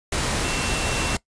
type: tone in noise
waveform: sine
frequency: 2705 Hz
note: E7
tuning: 44 cents sharp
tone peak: -32 dBFS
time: 0.44-1.16 s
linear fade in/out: 5 ms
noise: pink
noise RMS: -24 dBFS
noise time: 0.12-1.17 s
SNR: -11 dB
effects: noise-tail reverb RT60 0.1 s tail -20 dB re dry + resampled to 22050 Hz